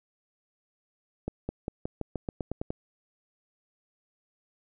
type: accelerating click train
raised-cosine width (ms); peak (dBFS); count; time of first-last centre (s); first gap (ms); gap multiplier
2; -18; 11; 1.28-2.705; 210; 0.91
effects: none